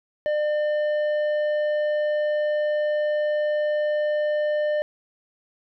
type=tone with tanh clipping; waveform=triangle; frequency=600 Hz; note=D5; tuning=37 cents sharp; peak=-22 dBFS; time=0.26-4.82 s; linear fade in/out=0 ms; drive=12 dB; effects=none